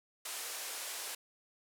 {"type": "band-pass noise", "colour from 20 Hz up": "white", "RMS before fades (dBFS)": -42, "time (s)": [0.25, 1.15], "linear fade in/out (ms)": 5, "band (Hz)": [390, 12000], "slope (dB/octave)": 24, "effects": []}